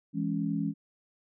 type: chord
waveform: sine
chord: C# minor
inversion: first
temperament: just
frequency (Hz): 166.31 / 207.9 / 277.2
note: E3 / G#3 / C#4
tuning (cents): +16 / +2 / 0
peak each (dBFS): -32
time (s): 0.13-0.74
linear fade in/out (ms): 50
effects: none